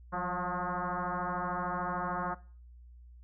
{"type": "tone with frequency modulation", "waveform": "sine", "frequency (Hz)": 185.7, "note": "F#3", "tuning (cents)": 7, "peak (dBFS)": -31, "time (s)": [0.12, 2.35], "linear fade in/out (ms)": 20, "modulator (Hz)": 179, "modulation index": 7.2, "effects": ["noise-tail reverb RT60 0.4 s tail -18 dB re dry", "added 60 Hz sine -50 dBFS peak until 3.23 s"]}